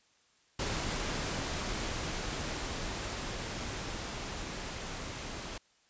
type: noise with level ramp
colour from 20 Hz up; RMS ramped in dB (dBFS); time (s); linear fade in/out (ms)
pink; -34 to -41; 0.59-5.58; 5
effects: white hiss -68 dBFS RMS until 5.89 s + resampled to 16000 Hz